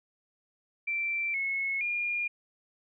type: tone with pitch steps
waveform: sine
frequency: 2345 / 2186 / 2417 Hz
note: D7 / C#7 / D7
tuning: -3 / -25 / +49 cents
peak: -28 dBFS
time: 0.87-2.28 s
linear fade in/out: 10 ms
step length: 470 ms
effects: none